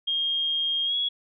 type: tone with pitch glide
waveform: sine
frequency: 3231 to 3345 Hz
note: G#7 to G#7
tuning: -48 to +12 cents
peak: -23 dBFS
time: 0.07-1.09 s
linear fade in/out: 10 ms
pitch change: +60 cents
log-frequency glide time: 0.85-0.95 s
effects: none